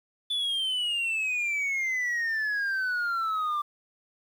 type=exponential sweep; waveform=sine; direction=down; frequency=3486 to 1174.7 Hz; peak=-23 dBFS; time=0.3-3.62 s; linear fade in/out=10 ms; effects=tanh soft clip ceiling -25 dBFS + 9-bit